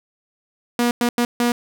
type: tone bursts at uneven times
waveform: sawtooth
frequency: 240 Hz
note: B3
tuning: 49 cents flat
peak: -12 dBFS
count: 4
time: 0.79-0.91 / 1.01-1.09 / 1.18-1.25 / 1.4-1.52 s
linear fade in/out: 2 ms
effects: none